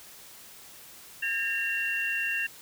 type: tone cluster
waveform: sine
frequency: 1623 / 1813 / 2750 Hz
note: G#6 / A#6 / F7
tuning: -40 / -49 / -27 cents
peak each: -34 / -32 / -29 dBFS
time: 1.22-2.47 s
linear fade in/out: 10 ms
effects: white hiss -49 dBFS RMS until 2.61 s